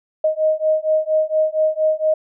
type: beating tone pair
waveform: sine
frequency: 622.3 / 626.6 Hz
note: D#5 / D#5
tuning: 0 / +12 cents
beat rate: 4.3 Hz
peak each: -18 dBFS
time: 0.24-2.14 s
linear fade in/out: 5 ms
effects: none